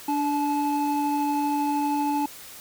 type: tone pair together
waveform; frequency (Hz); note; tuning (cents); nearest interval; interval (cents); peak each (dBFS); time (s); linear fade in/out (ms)
triangle; 291.9 / 863; D4 / A5; -10 / -34; octave + perfect fifth; 1876; -23; 0.08-2.26; 5
effects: white hiss -43 dBFS RMS until 2.6 s